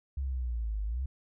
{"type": "linear two-way sweep", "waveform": "sine", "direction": "down then up", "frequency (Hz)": [69.3, 50.1, 69.3], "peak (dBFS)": -30, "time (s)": [0.17, 1.06], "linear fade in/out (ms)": 5, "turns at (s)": 0.83, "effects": []}